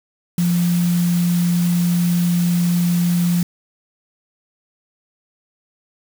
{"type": "tone in noise", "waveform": "sine", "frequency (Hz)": 174.2, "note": "F3", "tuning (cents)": -4, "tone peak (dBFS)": -14, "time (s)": [0.38, 3.43], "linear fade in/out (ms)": 2, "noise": "white", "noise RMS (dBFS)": -31, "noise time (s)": [0.38, 3.43], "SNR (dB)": 14, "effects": []}